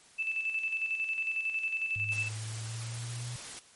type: tone with tremolo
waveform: sine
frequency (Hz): 2637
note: E7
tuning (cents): 0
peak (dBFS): -28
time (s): 0.18-2.29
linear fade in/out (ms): 20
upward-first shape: square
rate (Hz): 11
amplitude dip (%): 50
type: exponential sweep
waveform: sine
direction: up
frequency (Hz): 103.9 to 122.2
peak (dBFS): -36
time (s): 1.96-3.36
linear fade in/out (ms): 0
type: noise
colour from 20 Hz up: white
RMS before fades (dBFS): -43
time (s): 2.12-3.59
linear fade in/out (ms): 0
effects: white hiss -58 dBFS RMS until 3.75 s + MP3 48 kbps